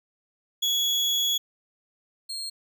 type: tone pair in turn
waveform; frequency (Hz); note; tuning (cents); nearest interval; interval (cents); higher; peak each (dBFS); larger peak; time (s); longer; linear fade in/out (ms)
35% pulse; 3364 / 4238; G#7 / C8; +22 / +21; major third; 399; second; -20 / -30; first; 0.62-1.38 / 2.29-2.5; first; 10
effects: none